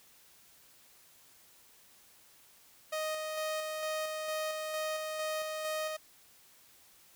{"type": "tone with tremolo", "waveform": "sawtooth", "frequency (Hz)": 623, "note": "D#5", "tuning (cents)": 2, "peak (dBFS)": -29, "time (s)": [2.92, 5.97], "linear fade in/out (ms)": 10, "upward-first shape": "square", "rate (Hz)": 2.2, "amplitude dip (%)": 30, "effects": ["white hiss -61 dBFS RMS until 7.15 s"]}